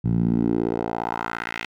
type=tone with band-pass filter sweep; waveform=10% pulse; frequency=57.3 Hz; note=A#1; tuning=29 cents flat; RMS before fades=-24 dBFS; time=0.04-1.66 s; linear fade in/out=10 ms; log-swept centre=130 to 2500 Hz; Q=2.2; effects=none